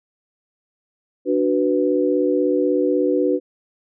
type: chord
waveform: sine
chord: B minor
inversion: first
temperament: equal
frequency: 293.7 / 370 / 493.9 Hz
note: D4 / F#4 / B4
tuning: 0 / 0 / 0 cents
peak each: -20 dBFS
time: 1.25-3.4 s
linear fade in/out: 50 ms
effects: none